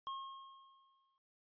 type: tone with exponential decay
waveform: square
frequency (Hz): 1078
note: C#6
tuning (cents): -49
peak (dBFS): -40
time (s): 0.07-1.18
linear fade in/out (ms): 0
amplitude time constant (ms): 240
effects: noise-tail reverb RT60 0.1 s tail -25 dB re dry + resampled to 11025 Hz

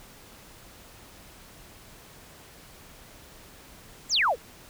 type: exponential sweep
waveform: sine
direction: down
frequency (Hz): 8010 to 415.3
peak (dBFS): -20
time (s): 4.09-4.36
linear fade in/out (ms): 50
effects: pink hiss -50 dBFS RMS until 4.69 s

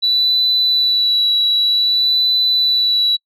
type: tone with vibrato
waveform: sine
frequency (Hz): 3951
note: B7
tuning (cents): 0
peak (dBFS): -11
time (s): 0.02-3.17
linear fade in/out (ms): 20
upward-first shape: sine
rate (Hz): 0.53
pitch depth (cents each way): 18
effects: noise-tail reverb RT60 0.1 s tail -26 dB re dry + tanh soft clip ceiling -7 dBFS

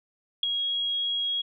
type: tone with ADSR envelope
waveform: sine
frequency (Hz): 3299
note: G#7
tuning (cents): -12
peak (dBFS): -17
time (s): 0.43-1.42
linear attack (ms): 4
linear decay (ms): 5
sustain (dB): -8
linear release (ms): 13
effects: none

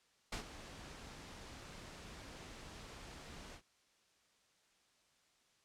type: noise with ADSR envelope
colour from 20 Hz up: pink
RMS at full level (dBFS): -39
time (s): 0.32-3.62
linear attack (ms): 7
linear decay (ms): 100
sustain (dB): -13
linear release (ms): 79
effects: white hiss -73 dBFS RMS until 5.64 s + low-pass 7000 Hz 12 dB/octave

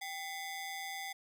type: ring-modulated tone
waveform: sawtooth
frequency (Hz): 1400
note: F6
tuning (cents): +4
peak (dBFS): -33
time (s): 0.01-1.13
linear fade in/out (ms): 10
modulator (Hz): 616
effects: none

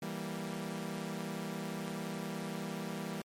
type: chord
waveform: sawtooth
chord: E diminished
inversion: none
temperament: equal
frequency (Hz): 164.81 / 196 / 233.1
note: E3 / G3 / Bb3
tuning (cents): 0 / 0 / 0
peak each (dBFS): -38 / -37 / -39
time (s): 0.02-3.22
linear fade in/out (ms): 5
effects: MP3 64 kbps

